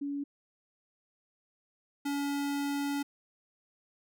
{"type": "tone pair in turn", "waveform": ["sine", "square"], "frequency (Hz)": [283.7, 283.7], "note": ["C#4", "C#4"], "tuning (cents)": [40, 40], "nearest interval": "unison", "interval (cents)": 0, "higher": "neither", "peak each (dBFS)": [-32, -31], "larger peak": "second", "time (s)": [[0.01, 0.24], [2.05, 3.03]], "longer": "second", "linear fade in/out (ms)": 10, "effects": []}